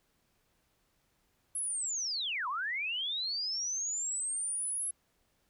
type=linear two-way sweep; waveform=sine; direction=down then up; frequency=11000 to 960 to 11000 Hz; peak=-32 dBFS; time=1.55-4.91 s; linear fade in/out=5 ms; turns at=2.48 s; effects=pink hiss -74 dBFS RMS until 5.49 s